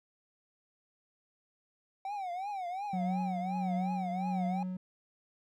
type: tone with vibrato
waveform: triangle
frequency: 760 Hz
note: F#5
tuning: 46 cents sharp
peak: -33 dBFS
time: 2.05-4.63 s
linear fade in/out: 2 ms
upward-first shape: triangle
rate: 2.8 Hz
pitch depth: 180 cents each way
type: tone with tremolo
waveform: triangle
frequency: 184.1 Hz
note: F#3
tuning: 8 cents flat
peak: -28 dBFS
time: 2.93-4.77 s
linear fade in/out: 5 ms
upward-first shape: triangle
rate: 1.5 Hz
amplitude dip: 50%
effects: none